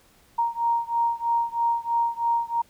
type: beating tone pair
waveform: sine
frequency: 932.3 / 935.4 Hz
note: A#5 / A#5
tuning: 0 / +6 cents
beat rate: 3.1 Hz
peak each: -24 / -25 dBFS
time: 0.38-2.62 s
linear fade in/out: 10 ms
effects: pink hiss -58 dBFS RMS until 2.69 s